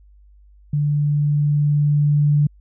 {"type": "tone with level ramp", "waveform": "sine", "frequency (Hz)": 146.83, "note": "D3", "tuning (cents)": 0, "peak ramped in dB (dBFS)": [-16, -12], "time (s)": [0.73, 2.47], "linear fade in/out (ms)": 5, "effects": ["added 50 Hz sine -46 dBFS peak until 2.6 s"]}